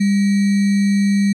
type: tone with sample-and-hold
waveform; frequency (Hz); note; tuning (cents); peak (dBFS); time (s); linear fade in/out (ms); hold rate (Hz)
sine; 200; G3; +35; -12; 0-1.33; 10; 2100
effects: resampled to 22050 Hz